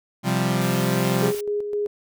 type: chord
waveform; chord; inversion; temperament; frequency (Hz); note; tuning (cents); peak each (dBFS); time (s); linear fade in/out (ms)
sawtooth; C suspended fourth; none; equal; 130.81 / 174.61 / 196; C3 / F3 / G3; 0 / 0 / 0; -20; 0.23-1.33; 50
type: noise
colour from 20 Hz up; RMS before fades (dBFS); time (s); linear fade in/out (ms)
white; -37; 0.61-1.41; 5
type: tone with tremolo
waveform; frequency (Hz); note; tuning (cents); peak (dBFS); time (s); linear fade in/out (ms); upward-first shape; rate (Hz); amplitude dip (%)
sine; 413.6; G#4; -7; -21; 1.22-1.87; 2; square; 3.9; 45
effects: none